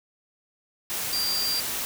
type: tone in noise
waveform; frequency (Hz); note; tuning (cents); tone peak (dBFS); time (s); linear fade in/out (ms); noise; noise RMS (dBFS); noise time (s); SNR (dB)
sine; 4725; D8; +10; -25; 1.13-1.6; 0; white; -30; 0.9-1.85; +2
effects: none